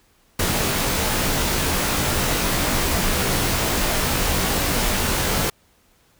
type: noise with comb filter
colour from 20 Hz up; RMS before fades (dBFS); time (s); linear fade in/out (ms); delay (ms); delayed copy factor
pink; -21; 0.39-5.5; 5; 19; -0.75
effects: pink hiss -59 dBFS RMS until 6.19 s